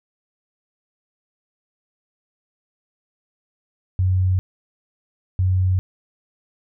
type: tone pair in turn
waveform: sine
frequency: 92.7 / 92.7 Hz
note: F#2 / F#2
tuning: +4 / +4 cents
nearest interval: unison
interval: 0 cents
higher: neither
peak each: -15 dBFS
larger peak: neither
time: 3.99-4.39 / 5.39-5.79 s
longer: neither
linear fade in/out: 0 ms
effects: none